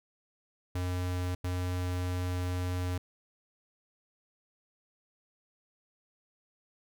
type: tone bursts at uneven times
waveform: square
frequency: 90.2 Hz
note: F#2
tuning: 44 cents flat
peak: -31 dBFS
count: 2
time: 0.75-1.35 / 1.44-2.98 s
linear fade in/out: 5 ms
effects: none